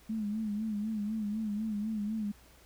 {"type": "tone with vibrato", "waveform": "sine", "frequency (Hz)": 213.3, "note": "G#3", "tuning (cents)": 46, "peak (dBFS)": -31, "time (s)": [0.09, 2.32], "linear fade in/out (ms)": 10, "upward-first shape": "sine", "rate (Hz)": 4, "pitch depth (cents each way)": 75, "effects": ["added 60 Hz sine -59 dBFS peak until 2.65 s", "pink hiss -60 dBFS RMS until 2.65 s"]}